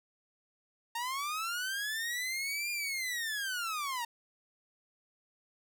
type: linear two-way sweep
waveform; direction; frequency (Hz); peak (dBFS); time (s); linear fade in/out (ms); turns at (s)
sawtooth; up then down; 913 to 2419 to 913; -30; 0.95-4.05; 5; 2.71
effects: none

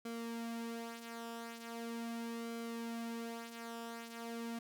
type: tone with flanger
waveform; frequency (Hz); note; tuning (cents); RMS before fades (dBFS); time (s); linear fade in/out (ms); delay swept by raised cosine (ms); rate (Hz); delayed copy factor
sawtooth; 231.5; A#3; -12; -44; 0.05-4.59; 5; 1.1 to 4.8; 0.4; -0.55
effects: none

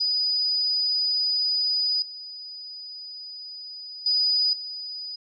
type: tone with level steps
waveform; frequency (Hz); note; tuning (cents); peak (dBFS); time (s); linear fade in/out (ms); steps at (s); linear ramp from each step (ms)
sine; 4958; D#8; -7; -21 / -36 / -19 / -32; 0-5.16; 10; 2.02 / 4.06 / 4.53; 2
effects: none

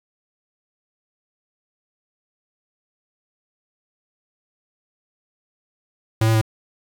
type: tone with pitch steps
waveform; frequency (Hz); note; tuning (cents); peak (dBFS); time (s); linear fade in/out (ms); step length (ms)
square; 110.9 / 112.2 / 110.2; A2 / A2 / A2; +14 / +34 / +3; -15; 6.21-6.414; 5; 68
effects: 8-bit

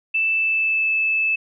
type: tone with pitch glide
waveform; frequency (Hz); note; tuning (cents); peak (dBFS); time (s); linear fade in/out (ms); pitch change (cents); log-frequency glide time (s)
sine; 2644 to 2620; E7 to E7; +5 to -11; -17; 0.14-1.36; 10; -16; 0.31-0.91
effects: none

